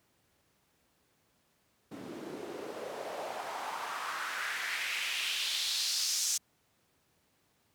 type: noise with band-pass filter sweep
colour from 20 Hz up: white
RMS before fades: -36 dBFS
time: 1.91-6.38 s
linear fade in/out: 10 ms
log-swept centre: 250 to 6500 Hz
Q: 2.5
effects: pink hiss -72 dBFS RMS until 7.74 s + high-pass 80 Hz 12 dB/octave